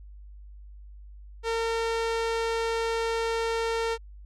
sawtooth tone with low-pass filter, 456.1 Hz, A#4, 38 cents flat, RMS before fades -28 dBFS, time 1.43-3.98 s, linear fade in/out 50 ms, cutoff 6400 Hz, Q 0.65, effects added 50 Hz sine -43 dBFS peak until 4.25 s

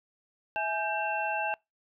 sine tone cluster, 654 / 839 / 1569 / 2699 Hz, E5 / G#5 / G6 / E7, -14 / +17 / +1 / +40 cents, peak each -35 / -31 / -35 / -35 dBFS, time 0.56-1.54 s, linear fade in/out 0 ms, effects noise-tail reverb RT60 0.2 s tail -25 dB re dry

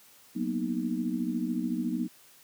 sine chord, B major seventh, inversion second, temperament equal, 185 / 233.1 / 246.9 / 311.1 Hz, F#3 / A#3 / B3 / D#4, 0 / 0 / 0 / 0 cents, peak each -35 / -33 / -32 / -34 dBFS, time 0.35-2.08 s, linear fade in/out 20 ms, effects white hiss -57 dBFS RMS until 2.43 s + high-pass 80 Hz 12 dB/octave

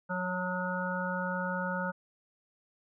harmonic tone with a mistuned harmonic, 181.5 Hz, F#3, 33 cents flat, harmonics 1 / 3 / 5 / 7 / 8, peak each -35 / -37 / -38 / -40 / -36 dBFS, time 0.09-1.92 s, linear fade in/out 20 ms, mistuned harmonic 3, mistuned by +19 cents, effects none

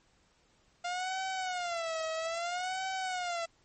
sawtooth tone with vibrato, 698.5 Hz, F5, in tune, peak -29 dBFS, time 0.84-3.46 s, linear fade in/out 10 ms, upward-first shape sine, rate 0.61 Hz, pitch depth 150 cents each way, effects pink hiss -68 dBFS RMS until 3.64 s + MP3 32 kbps

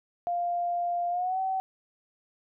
sine tone with pitch glide, 698.5 to 761.7 Hz, F5 to G5, 0 to -50 cents, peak -26 dBFS, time 0.27-1.6 s, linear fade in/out 0 ms, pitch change +150 cents, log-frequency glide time 1.1-1.39 s, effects none

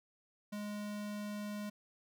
square tone, 207.7 Hz, G#3, in tune, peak -40 dBFS, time 0.52-1.7 s, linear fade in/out 10 ms, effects none

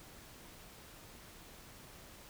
silence, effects pink hiss -55 dBFS RMS until 2.29 s

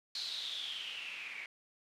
blue noise with low-pass filter sweep, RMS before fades -42 dBFS, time 0.15-1.46 s, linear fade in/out 2 ms, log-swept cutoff 4300 to 2200 Hz, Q 8.9, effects none

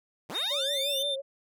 10% pulse linear sweep, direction up, 103.83 to 3136 Hz, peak -28 dBFS, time 0.29-1.03 s, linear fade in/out 10 ms
triangle tone with pitch glide, 3691 to 3580 Hz, A#7 to A7, -18 to +29 cents, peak -27 dBFS, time 0.34-1.16 s, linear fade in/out 20 ms, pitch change -53 cents, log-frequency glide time 0.5-0.59 s
sine tone with vibrato, 556 Hz, C#5, 5 cents sharp, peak -32 dBFS, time 0.5-1.22 s, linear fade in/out 20 ms, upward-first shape sine, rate 5.7 Hz, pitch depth 66 cents each way
effects none

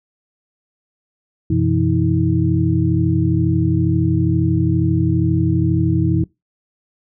sine tone cluster, 92.2 / 124.7 / 166.9 / 320.5 Hz, F#2 / B2 / E3 / E4, -6 / +17 / +22 / -49 cents, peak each -19 dBFS, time 1.5-6.24 s, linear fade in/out 5 ms, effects noise-tail reverb RT60 0.2 s tail -22 dB re dry

